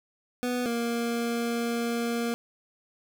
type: tone pair in turn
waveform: 25% pulse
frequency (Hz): 246.9 / 234.6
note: B3 / A#3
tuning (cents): 0 / +11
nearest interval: minor second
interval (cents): 89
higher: first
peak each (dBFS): -23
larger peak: neither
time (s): 0.43-0.66 / 0.66-2.34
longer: second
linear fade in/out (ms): 0
effects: none